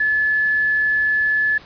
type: tone with quantisation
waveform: sine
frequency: 1724 Hz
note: A6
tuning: 36 cents flat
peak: -15 dBFS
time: 0-1.58 s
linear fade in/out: 5 ms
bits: 7
effects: pink hiss -43 dBFS RMS until 1.65 s + resampled to 11025 Hz